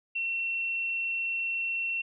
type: tone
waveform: sine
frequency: 2714 Hz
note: E7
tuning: 50 cents sharp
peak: -28 dBFS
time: 0.15-2.02 s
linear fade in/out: 10 ms
effects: none